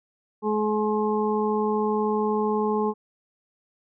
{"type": "harmonic tone", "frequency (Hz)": 212.7, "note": "G#3", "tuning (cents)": 42, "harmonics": [1, 2, 4, 5], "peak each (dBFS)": [-26, -24, -29, -31], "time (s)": [0.42, 2.94], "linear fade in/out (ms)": 50, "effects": []}